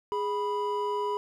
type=tone pair together; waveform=triangle; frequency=414.1 / 985 Hz; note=G#4 / B5; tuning=-5 / -5 cents; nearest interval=octave + minor third; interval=1500 cents; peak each=-28 dBFS; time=0.12-1.17 s; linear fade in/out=0 ms; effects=none